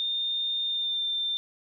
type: tone with pitch glide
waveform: sine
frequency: 3631 to 3581 Hz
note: A#7 to A7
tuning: -46 to +30 cents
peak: -26 dBFS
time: 0-1.37 s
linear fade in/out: 0 ms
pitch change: -24 cents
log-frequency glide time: 0.65-1.04 s
effects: 11-bit